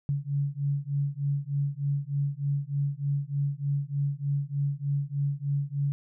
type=beating tone pair; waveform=sine; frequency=140 / 143.3 Hz; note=C#3 / D3; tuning=+18 / -42 cents; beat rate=3.3 Hz; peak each=-29 dBFS; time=0.09-5.92 s; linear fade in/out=0 ms; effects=none

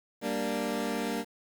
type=chord; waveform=20% pulse; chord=G minor; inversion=none; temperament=equal; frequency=196 / 233.1 / 293.7 Hz; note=G3 / Bb3 / D4; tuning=0 / 0 / 0 cents; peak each=-31 / -28 / -30 dBFS; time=0.21-1.25 s; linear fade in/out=50 ms; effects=9-bit

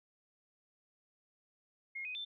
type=tone with pitch steps; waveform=sine; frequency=2145 / 2503 / 3546 Hz; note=C7 / D#7 / A7; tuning=+42 / +10 / +13 cents; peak=-39 dBFS; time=1.95-2.25 s; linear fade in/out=10 ms; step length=100 ms; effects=none

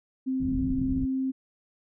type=tone with pitch glide; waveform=sine; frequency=261.6 to 263.7 Hz; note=C4 to C4; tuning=0 to +14 cents; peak=-25 dBFS; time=0.26-1.32 s; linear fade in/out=20 ms; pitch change=+14 cents; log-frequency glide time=0.5-1.18 s
type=low-pass noise; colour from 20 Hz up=pink; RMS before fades=-32 dBFS; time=0.4-1.06 s; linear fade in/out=10 ms; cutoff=220 Hz; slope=24 dB/octave
effects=none

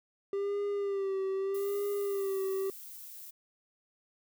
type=tone with vibrato; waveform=triangle; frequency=395.2 Hz; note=G4; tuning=14 cents sharp; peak=-28 dBFS; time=0.33-2.7 s; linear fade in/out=2 ms; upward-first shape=sine; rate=0.81 Hz; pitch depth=49 cents each way
type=noise; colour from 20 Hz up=violet; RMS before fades=-47 dBFS; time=1.54-3.31 s; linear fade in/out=10 ms
effects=none

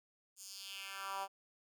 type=tone with high-pass filter sweep; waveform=10% pulse; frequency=195.2 Hz; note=G3; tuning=7 cents flat; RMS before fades=-45 dBFS; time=0.36-1.28 s; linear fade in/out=50 ms; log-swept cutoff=7700 to 730 Hz; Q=2.3; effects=none

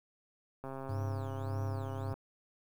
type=click train; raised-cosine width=1 ms; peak=-29 dBFS; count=202; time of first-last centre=0.64-2.14 s; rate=134 Hz
type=tone with tremolo; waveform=triangle; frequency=101.2 Hz; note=G#2; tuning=44 cents flat; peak=-31 dBFS; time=0.89-2.13 s; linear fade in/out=5 ms; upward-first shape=sine; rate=1.7 Hz; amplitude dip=50%
effects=10-bit

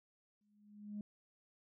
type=tone with exponential growth; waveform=sine; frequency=207.7 Hz; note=G#3; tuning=in tune; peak=-38 dBFS; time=0.41-1.01 s; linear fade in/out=2 ms; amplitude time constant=130 ms; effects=tanh soft clip ceiling -37 dBFS

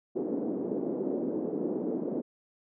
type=band-pass noise; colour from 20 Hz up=white; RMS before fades=-32 dBFS; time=0.15-2.22 s; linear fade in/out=20 ms; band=230 to 410 Hz; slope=24 dB/octave; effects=none

